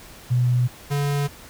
sine / square tone pair in turn, 123.47 / 143.08 Hz, B2 / D3, 0 / -45 cents, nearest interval minor third, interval 255 cents, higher second, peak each -16 / -21 dBFS, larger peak first, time 0.3-0.68 / 0.9-1.28 s, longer neither, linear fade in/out 20 ms, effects pink hiss -44 dBFS RMS until 1.49 s

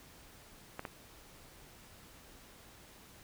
clicks, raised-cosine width 0.5 ms, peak -24 dBFS, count 2, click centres 0.794 / 0.852 s, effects pink hiss -57 dBFS RMS until 3.23 s

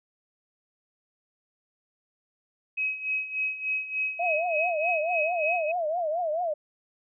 sine tone with tremolo, 2546 Hz, D#7, 39 cents sharp, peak -24 dBFS, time 2.77-5.72 s, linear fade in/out 10 ms, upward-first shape sine, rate 3.4 Hz, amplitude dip 75%
sine tone with vibrato, 659.3 Hz, E5, in tune, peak -25 dBFS, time 4.19-6.54 s, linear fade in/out 10 ms, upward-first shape triangle, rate 4.6 Hz, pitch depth 190 cents each way
effects none

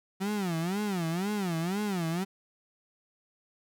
35% pulse tone with vibrato, 185 Hz, F#3, in tune, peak -27 dBFS, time 0.2-2.25 s, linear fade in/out 20 ms, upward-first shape sine, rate 2 Hz, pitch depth 230 cents each way, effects none

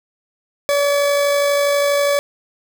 40% pulse tone with amplitude modulation, 571 Hz, D5, 49 cents flat, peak -12 dBFS, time 0.69-2.19 s, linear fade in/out 0 ms, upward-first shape sine, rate 52.3 Hz, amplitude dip 25%, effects none

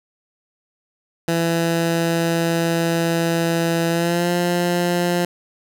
15% pulse tone with pitch glide, 167.1 to 175.21 Hz, E3 to F3, +24 to +6 cents, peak -11 dBFS, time 1.28-5.25 s, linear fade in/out 2 ms, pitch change +82 cents, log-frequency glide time 3.89-4.31 s, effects none

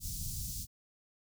pink band-stop noise, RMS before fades -39 dBFS, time 0-0.67 s, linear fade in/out 50 ms, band 160 to 5100 Hz, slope 24 dB/octave, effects none

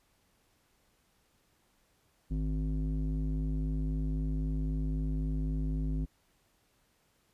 square tone with low-pass filter, 51.91 Hz, G#1, in tune, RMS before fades -32 dBFS, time 2.3-6.06 s, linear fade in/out 20 ms, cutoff 230 Hz, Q 2.9, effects pink hiss -71 dBFS RMS until 7.33 s + resampled to 32000 Hz

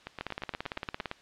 two click trains, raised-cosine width 0.3 ms, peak -17 / -21 dBFS, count 17 / 9, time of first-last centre 0.21-1.114 / 0.07-1.006 s, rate 17.7 / 8.55 Hz, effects white hiss -57 dBFS RMS until 1.21 s + low-pass 4000 Hz 12 dB/octave

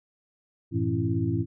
sine tone cluster, 96.4 / 113.7 / 168.1 / 271.6 / 333.3 Hz, G2 / A#2 / E3 / C#4 / E4, -28 / -43 / +34 / -35 / +19 cents, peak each -31 / -27 / -32 / -31 / -30 dBFS, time 0.71-1.46 s, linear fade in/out 50 ms, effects none

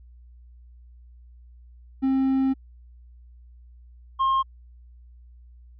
triangle tone pair in turn, 266.2 / 1067.8 Hz, C4 / C6, +30 / +35 cents, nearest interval 2 octaves, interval 2405 cents, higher second, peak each -17 dBFS, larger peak neither, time 2.02-2.54 / 4.19-4.43 s, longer first, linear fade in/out 20 ms, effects added 60 Hz sine -46 dBFS peak until 5.79 s + resampled to 11025 Hz

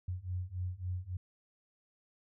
sine beating tone pair, 89 / 92.6 Hz, F2 / F#2, +33 / +2 cents, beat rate 3.6 Hz, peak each -39 / -38 dBFS, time 0.08-1.17 s, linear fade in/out 5 ms, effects none

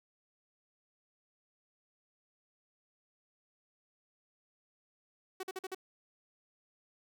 sawtooth tone bursts, 376.3 Hz, F#4, 29 cents sharp, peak -34 dBFS, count 5, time 5.4-5.748 s, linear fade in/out 5 ms, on 32 ms, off 47 ms, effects none

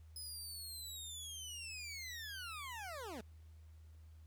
20% pulse linear sweep, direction down, 5090 to 196 Hz, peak -40 dBFS, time 0.16-3.21 s, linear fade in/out 2 ms, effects added 79 Hz sine -55 dBFS peak until 4.26 s + pink hiss -75 dBFS RMS until 4.26 s

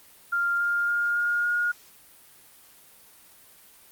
sine tone with pitch steps, 1396 / 1404.9 / 1413.9 / 1422.9 / 1431.9 Hz, F6 / F6 / F6 / F6 / F6, -1 / +10 / +21 / +32 / +43 cents, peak -22 dBFS, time 0.32-1.72 s, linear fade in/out 10 ms, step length 280 ms, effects white hiss -53 dBFS RMS until 3.91 s + Opus 32 kbps

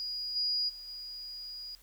sine tone with level steps, 4888 Hz, D#8, 32 cents flat, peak -34 / -28 / -43 / -40 dBFS, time 0-1.75 s, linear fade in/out 0 ms, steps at 0.35 / 0.68 / 0.87 s, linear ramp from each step 20 ms, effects added 41 Hz sine -60 dBFS peak until 1.82 s + white hiss -62 dBFS RMS until 1.82 s

